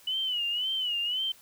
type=tone with vibrato; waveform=sine; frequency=2960 Hz; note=F#7; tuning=in tune; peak=-27 dBFS; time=0.07-1.32 s; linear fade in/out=5 ms; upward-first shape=sine; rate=1.9 Hz; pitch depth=100 cents each way; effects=white hiss -56 dBFS RMS until 1.41 s